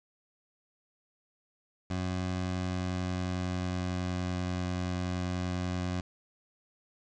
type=tone with pitch glide; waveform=20% pulse; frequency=91.6 to 90.34 Hz; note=F#2 to F#2; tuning=-17 to -41 cents; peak=-26 dBFS; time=1.9-6.01 s; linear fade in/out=5 ms; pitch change=-24 cents; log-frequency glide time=2.28-4.46 s; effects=resampled to 16000 Hz + 9-bit